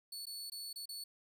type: tone with dropouts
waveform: sawtooth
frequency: 4435 Hz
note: C#8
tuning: in tune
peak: -40 dBFS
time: 0.12-1.04 s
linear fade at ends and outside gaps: 5 ms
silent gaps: 0.256-0.267 / 0.5-0.519 / 0.73-0.758 / 0.857-0.89 s
effects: none